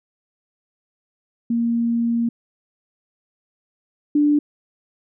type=tone pair in turn; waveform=sine; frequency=233.5 / 294.2 Hz; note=A#3 / D4; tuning=+3 / +3 cents; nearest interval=major third; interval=400 cents; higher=second; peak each=-17 / -13 dBFS; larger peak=second; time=1.5-2.29 / 4.15-4.39 s; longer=first; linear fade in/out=5 ms; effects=none